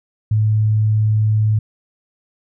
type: tone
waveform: sine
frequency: 107.8 Hz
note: A2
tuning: 35 cents flat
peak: -12 dBFS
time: 0.31-1.59 s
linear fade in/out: 5 ms
effects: none